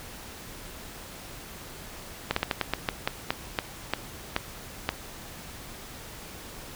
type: slowing click train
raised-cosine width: 0.3 ms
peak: -8 dBFS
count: 13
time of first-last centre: 2.31-4.891 s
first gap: 54 ms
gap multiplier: 1.23
effects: pink hiss -43 dBFS RMS until 6.75 s